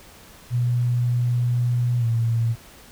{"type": "tone with pitch glide", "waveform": "sine", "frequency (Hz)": [121.7, 115.33], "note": ["B2", "A#2"], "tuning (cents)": [-25, -18], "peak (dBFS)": -18, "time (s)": [0.5, 2.56], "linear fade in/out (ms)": 50, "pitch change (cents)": -93, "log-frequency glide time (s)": [1.99, 2.05], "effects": ["pink hiss -47 dBFS RMS until 2.91 s"]}